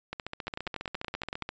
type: two click trains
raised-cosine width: 0.3 ms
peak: -18 / -19 dBFS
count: 11 / 21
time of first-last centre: 0.48-1.423 / 0.13-1.491 s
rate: 10.6 / 14.7 Hz
effects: resampled to 16000 Hz